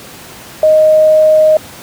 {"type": "tone", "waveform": "sine", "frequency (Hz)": 622, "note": "D#5", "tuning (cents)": -1, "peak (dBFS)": -4, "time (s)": [0.63, 1.57], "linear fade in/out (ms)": 2, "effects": ["pink hiss -32 dBFS RMS until 1.82 s", "high-pass 100 Hz 12 dB/octave"]}